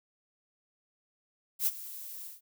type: noise with ADSR envelope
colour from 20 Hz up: violet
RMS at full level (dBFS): -26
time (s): 1.59-2.41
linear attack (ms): 76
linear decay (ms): 39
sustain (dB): -17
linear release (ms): 150
effects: none